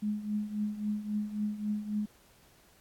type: tone with tremolo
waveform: sine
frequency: 210 Hz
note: G#3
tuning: 19 cents sharp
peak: -27 dBFS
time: 0.02-2.06 s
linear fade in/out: 10 ms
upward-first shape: triangle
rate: 3.7 Hz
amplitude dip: 80%
effects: pink hiss -62 dBFS RMS until 2.8 s + AAC 64 kbps